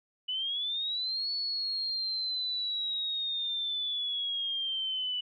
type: linear two-way sweep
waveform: sine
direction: up then down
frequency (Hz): 2960 to 4430 to 2960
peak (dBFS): -30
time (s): 0.28-5.21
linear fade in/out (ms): 10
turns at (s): 1.32
effects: none